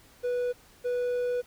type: tone pair in turn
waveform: triangle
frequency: 491 / 491 Hz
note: B4 / B4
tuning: -10 / -10 cents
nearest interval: unison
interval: 0 cents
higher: neither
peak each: -24 dBFS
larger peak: neither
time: 0.23-0.53 / 0.84-1.42 s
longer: second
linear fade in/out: 20 ms
effects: pink hiss -57 dBFS RMS until 1.46 s